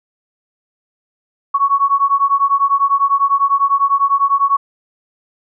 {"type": "beating tone pair", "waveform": "sine", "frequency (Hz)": [1108.7, 1118.7], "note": ["C#6", "C#6"], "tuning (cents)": [0, 15], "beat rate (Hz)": 10, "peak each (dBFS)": -14, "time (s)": [1.54, 4.57], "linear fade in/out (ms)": 10, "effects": []}